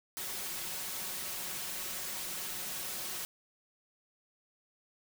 white noise with comb filter, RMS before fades -39 dBFS, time 0.17-3.25 s, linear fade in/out 0 ms, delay 5.4 ms, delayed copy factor +0.6, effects none

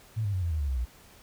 sine tone with pitch steps, 110.2 / 101.05 / 92.67 / 84.98 / 77.92 / 71.46 / 65.53 / 60.09 Hz, A2 / G#2 / F#2 / F2 / D#2 / D2 / C2 / B1, +3 / -47 / +3 / -47 / +3 / -47 / +3 / -47 cents, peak -26 dBFS, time 0.16-0.856 s, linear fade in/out 20 ms, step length 87 ms, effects pink hiss -55 dBFS RMS until 1.22 s

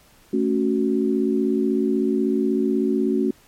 sine chord, F# minor, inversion first, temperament equal with one note detuned, 221 / 277.2 / 370 Hz, A3 / C#4 / F#4, +8 / 0 / 0 cents, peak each -22 / -22 / -22 dBFS, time 0.33-3.31 s, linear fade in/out 5 ms, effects pink hiss -54 dBFS RMS until 3.47 s + MP3 64 kbps

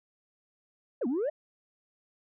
sine exponential two-way sweep, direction down then up, 643 to 225.3 to 643 Hz, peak -25 dBFS, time 1.01-1.3 s, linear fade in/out 10 ms, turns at 1.07 s, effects tanh soft clip ceiling -25 dBFS

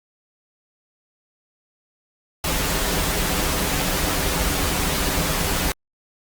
pink noise with comb filter, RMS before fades -22 dBFS, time 2.44-5.72 s, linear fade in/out 2 ms, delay 8.7 ms, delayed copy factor -0.6, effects Opus 48 kbps

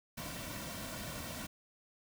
pink noise with comb filter, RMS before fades -43 dBFS, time 0.17-1.47 s, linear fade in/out 10 ms, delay 2.4 ms, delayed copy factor -0.65, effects none

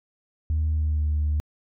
sine tone with pitch glide, 77.78 to 75.17 Hz, D#2 to D2, 0 to +41 cents, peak -19 dBFS, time 0.5-1.4 s, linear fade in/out 0 ms, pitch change -59 cents, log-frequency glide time 0.71-1.08 s, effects tanh soft clip ceiling -18 dBFS

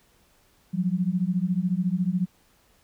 sine beating tone pair, 174.61 / 188.61 Hz, F3 / F#3, 0 / +33 cents, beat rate 14 Hz, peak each -25 dBFS, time 0.73-2.26 s, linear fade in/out 20 ms, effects pink hiss -62 dBFS RMS until 2.83 s

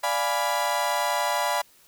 35% pulse chord, D diminished seventh, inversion none, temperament equal, 587.3 / 698.5 / 830.6 / 987.8 Hz, D5 / F5 / Ab5 / Cb6, 0 / 0 / 0 / 0 cents, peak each -28 / -28 / -28 / -25 dBFS, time 0.03-1.62 s, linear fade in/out 10 ms, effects white hiss -57 dBFS RMS until 1.87 s

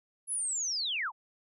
sine linear sweep, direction down, 10710 to 772 Hz, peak -30 dBFS, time 0.27-1.12 s, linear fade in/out 50 ms, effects none

